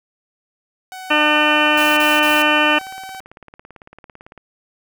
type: tone with pitch glide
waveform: sawtooth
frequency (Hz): 749 to 764.3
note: F#5 to G5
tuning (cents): +21 to -44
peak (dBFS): -27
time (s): 0.92-3.2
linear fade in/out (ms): 0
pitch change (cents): +35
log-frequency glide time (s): 1.91-2.85
type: harmonic tone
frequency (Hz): 301.1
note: D4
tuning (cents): +43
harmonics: 1 / 2 / 3 / 4 / 5 / 6 / 8 / 9 / 10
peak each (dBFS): -21 / -21 / -21 / -21 / -21 / -21 / -21 / -21 / -21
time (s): 1.1-2.79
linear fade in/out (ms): 10
type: noise bursts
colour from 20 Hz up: white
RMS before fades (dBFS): -29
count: 3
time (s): 1.77-2.424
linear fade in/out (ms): 5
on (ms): 200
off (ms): 27
type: click train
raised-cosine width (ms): 0.5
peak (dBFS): -25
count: 38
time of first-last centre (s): 2.31-4.377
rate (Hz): 17.9
effects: none